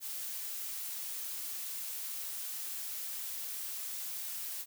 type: noise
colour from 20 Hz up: blue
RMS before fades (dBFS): -40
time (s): 0-4.66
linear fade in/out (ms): 50
effects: none